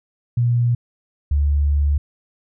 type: tone pair in turn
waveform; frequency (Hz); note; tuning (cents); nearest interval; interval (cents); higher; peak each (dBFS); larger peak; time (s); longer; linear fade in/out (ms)
sine; 120 / 72.24; B2 / D2; -49 / -28; major sixth; 879; first; -14; neither; 0.37-0.75 / 1.31-1.98; second; 5
effects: none